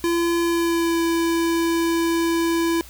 square tone with pitch glide, 340 to 333.8 Hz, F4 to E4, -46 to +22 cents, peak -19 dBFS, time 0.04-2.81 s, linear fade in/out 0 ms, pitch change -32 cents, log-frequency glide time 0.41-1.01 s, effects added 60 Hz sine -43 dBFS peak until 2.89 s + white hiss -45 dBFS RMS until 2.89 s

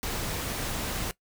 pink noise, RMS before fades -32 dBFS, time 0.03-1.11 s, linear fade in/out 0 ms, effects noise-tail reverb RT60 0.1 s tail -19 dB re dry

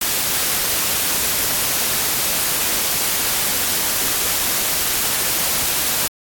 white noise, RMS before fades -19 dBFS, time 0.01-6.08 s, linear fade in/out 5 ms, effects AAC 64 kbps

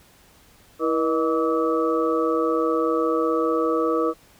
sine tone cluster, 325.5 / 480.5 / 619 / 1151 / 1289 Hz, E4 / B4 / D#5 / D6 / E6, -22 / -48 / -9 / -35 / -39 cents, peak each -24 / -22 / -30 / -27 / -30 dBFS, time 0.79-4.14 s, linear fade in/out 50 ms, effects pink hiss -54 dBFS RMS until 4.39 s

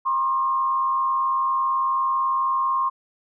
sine tone with frequency modulation, 1069 Hz, C6, 37 cents sharp, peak -19 dBFS, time 0.05-2.9 s, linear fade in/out 20 ms, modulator 95.9 Hz, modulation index 0.54, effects none

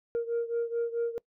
sine beating tone pair, 466.2 / 470.8 Hz, A#4 / A#4, 0 / +17 cents, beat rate 4.6 Hz, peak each -28 / -31 dBFS, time 0.15-1.18 s, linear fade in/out 0 ms, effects noise-tail reverb RT60 0.1 s tail -24 dB re dry + tanh soft clip ceiling -24 dBFS

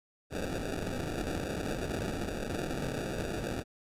white noise with sample-and-hold, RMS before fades -35 dBFS, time 0.3-3.64 s, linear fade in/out 50 ms, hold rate 1050 Hz, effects low-pass 12000 Hz 12 dB/octave

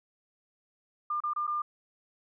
sine tone with dropouts, 1200 Hz, D6, 37 cents sharp, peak -28 dBFS, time 1.1-1.62 s, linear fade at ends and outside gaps 5 ms, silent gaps 1.204-1.236 / 1.335-1.361 / 1.469-1.476 s, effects none

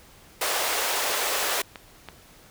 pink high-pass noise, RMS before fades -26 dBFS, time 0.41-1.62 s, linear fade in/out 5 ms, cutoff 460 Hz, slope 24 dB/octave
click train, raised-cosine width 0.3 ms, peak -21 dBFS, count 4, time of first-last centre 1.1-2.087 s, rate 3.04 Hz
effects pink hiss -52 dBFS RMS until 2.5 s

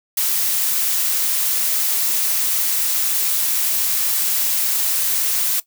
blue noise, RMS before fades -19 dBFS, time 0.17-5.6 s, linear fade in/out 5 ms, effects noise-tail reverb RT60 0.1 s tail -17 dB re dry

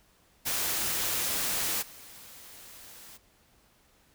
white noise with level steps, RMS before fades -30 / -49 dBFS, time 0.45-3.18 s, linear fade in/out 20 ms, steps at 1.81 s, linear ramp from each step 20 ms, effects pink hiss -64 dBFS RMS until 4.14 s

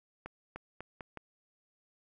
accelerating click train, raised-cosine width 0.5 ms, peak -27 dBFS, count 5, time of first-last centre 0.26-1.173 s, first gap 300 ms, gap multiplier 0.82, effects none

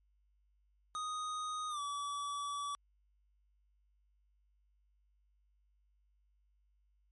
square tone with pitch glide, 1244.5 to 1147.8 Hz, D#6 to D6, 0 to -40 cents, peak -38 dBFS, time 0.95-2.75 s, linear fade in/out 0 ms, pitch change -140 cents, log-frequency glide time 1.69-1.8 s, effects added 50 Hz sine -70 dBFS peak until 7.11 s + MP3 48 kbps

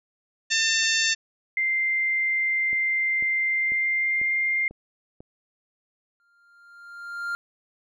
harmonic tone, 897 Hz, A5, 33 cents sharp, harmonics 2 / 3 / 4 / 5 / 6 / 7 / 8, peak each -25 / -27 / -28 / -29 / -30 / -30 / -31 dBFS, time 0.5-1.15 s, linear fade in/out 20 ms
sine tone with pitch glide, 2090 to 2108 Hz, C7 to C7, -2 to +12 cents, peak -21 dBFS, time 1.57-4.68 s, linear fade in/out 2 ms, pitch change +14 cents, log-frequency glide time 3.47-4.35 s
click train, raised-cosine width 2 ms, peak -30 dBFS, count 6, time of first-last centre 2.73-5.205 s, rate 2.02 Hz
triangle tone with exponential growth, 1396.9 Hz, F6, in tune, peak -23 dBFS, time 6.2-7.35 s, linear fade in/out 0 ms, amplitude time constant 250 ms
effects none

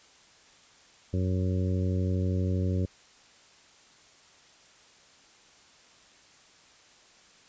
harmonic tone, 92.5 Hz, F#2, in tune, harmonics 1 / 2 / 3 / 4 / 5 / 6, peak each -26 / -32 / -36 / -38 / -40 / -42 dBFS, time 1.13-2.86 s, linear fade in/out 10 ms, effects white hiss -57 dBFS RMS until 7.48 s + resampled to 16000 Hz

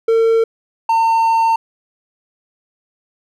triangle tone pair in turn, 453.3 / 906.6 Hz, A#4 / A#5, -48 / -48 cents, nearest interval octave, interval 1200 cents, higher second, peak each -8 / -9 dBFS, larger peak first, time 0.08-0.44 / 0.89-1.56 s, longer second, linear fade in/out 5 ms, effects none

